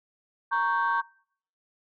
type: chord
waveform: sine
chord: G diminished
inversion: first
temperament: equal with one note detuned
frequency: 932.3 / 1108.7 / 1559.9 Hz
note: Bb5 / Db6 / G6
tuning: 0 / 0 / -9 cents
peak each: -26 / -26 / -27 dBFS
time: 0.51-1.02 s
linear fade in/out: 20 ms
effects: noise-tail reverb RT60 0.6 s tail -25 dB re dry + tanh soft clip ceiling -16 dBFS